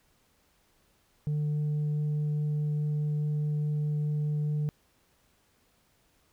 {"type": "tone with tanh clipping", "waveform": "sine", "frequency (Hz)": 149.6, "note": "D3", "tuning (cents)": 32, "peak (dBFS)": -27, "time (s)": [1.27, 4.69], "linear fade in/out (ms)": 0, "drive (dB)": 2, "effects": ["pink hiss -68 dBFS RMS until 6.32 s"]}